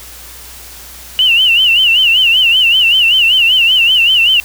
sine tone with vibrato, 2880 Hz, F#7, 47 cents flat, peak -6 dBFS, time 1.19-4.4 s, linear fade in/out 0 ms, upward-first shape sine, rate 5.2 Hz, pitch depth 130 cents each way, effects added 60 Hz sine -38 dBFS peak until 4.44 s + white hiss -33 dBFS RMS until 4.44 s

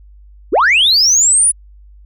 sine linear sweep, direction up, 240.7 to 9956 Hz, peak -6 dBFS, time 0.52-1.52 s, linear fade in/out 20 ms, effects tanh soft clip ceiling -5 dBFS + added 50 Hz sine -38 dBFS peak until 2.05 s

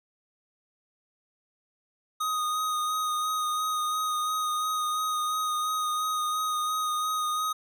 square tone with vibrato, 1244.5 Hz, D#6, in tune, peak -27 dBFS, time 2.2-7.53 s, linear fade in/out 10 ms, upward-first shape sine, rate 2.9 Hz, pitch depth 18 cents each way, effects none

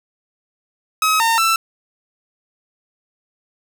sawtooth tone with pitch steps, 1275 / 912 / 1333 Hz, D#6 / A#5 / E6, +42 / -38 / +19 cents, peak -10 dBFS, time 1.02-1.56 s, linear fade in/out 2 ms, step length 180 ms, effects none

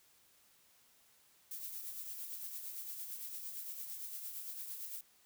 violet noise with tremolo, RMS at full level -43 dBFS, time 1.51-5.01 s, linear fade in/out 2 ms, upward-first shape triangle, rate 8.8 Hz, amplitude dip 50%, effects white hiss -68 dBFS RMS until 5.25 s

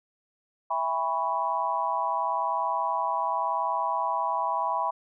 sine chord, C# minor seventh, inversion first, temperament equal with one note detuned, 659.3 / 809.3 / 987.8 / 1108.7 Hz, E5 / G#5 / B5 / C#6, 0 / -45 / 0 / 0 cents, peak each -33 / -31 / -27 / -33 dBFS, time 0.7-4.91 s, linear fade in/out 10 ms, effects none

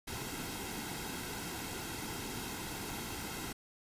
pink noise with comb filter, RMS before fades -41 dBFS, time 0.07-3.53 s, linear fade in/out 10 ms, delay 1.7 ms, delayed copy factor -0.6, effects resampled to 32000 Hz

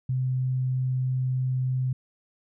sine tone, 128.8 Hz, C3, 27 cents flat, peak -23 dBFS, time 0.09-1.93 s, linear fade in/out 5 ms, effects none

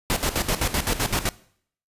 pink noise with tremolo, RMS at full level -22 dBFS, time 0.1-1.29 s, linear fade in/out 0 ms, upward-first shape square, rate 7.8 Hz, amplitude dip 75%, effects noise-tail reverb RT60 0.6 s tail -20 dB re dry + resampled to 32000 Hz

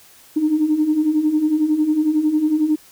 sine beating tone pair, 298.6 / 309.6 Hz, D4 / D#4, +29 / -9 cents, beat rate 11 Hz, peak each -21 / -15 dBFS, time 0.36-2.76 s, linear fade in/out 10 ms, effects tanh soft clip ceiling -7 dBFS + white hiss -48 dBFS RMS until 2.91 s

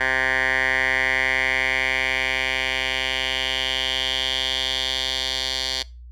10% pulse tone with band-pass filter sweep, 130.81 Hz, C3, in tune, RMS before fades -23 dBFS, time 0-5.83 s, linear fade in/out 10 ms, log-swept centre 1700 to 4100 Hz, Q 3.8, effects noise-tail reverb RT60 0.3 s tail -22 dB re dry + added 60 Hz sine -38 dBFS peak until 6.11 s

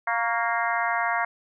harmonic tone with a mistuned harmonic, 233.1 Hz, A#3, in tune, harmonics 3 / 4 / 5 / 6 / 7 / 8 / 9, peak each -28 / -29 / -30 / -31 / -31 / -32 / -33 dBFS, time 0.07-1.25 s, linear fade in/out 5 ms, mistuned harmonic 5, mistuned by -55 cents, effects none

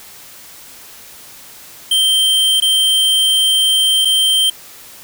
square tone with dropouts, 3136 Hz, G7, in tune, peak -11 dBFS, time 1.91-4.5 s, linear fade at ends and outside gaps 5 ms, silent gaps 2.602-2.621 / 4.049-4.053 s, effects white hiss -38 dBFS RMS until 5.03 s

